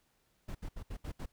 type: noise bursts at uneven times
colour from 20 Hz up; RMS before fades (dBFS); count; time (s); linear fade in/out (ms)
brown; -40; 6; 0.48-0.55 / 0.62-0.69 / 0.76-0.83 / 0.9-0.97 / 1.04-1.12 / 1.19-1.26; 10
effects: pink hiss -74 dBFS RMS until 1.32 s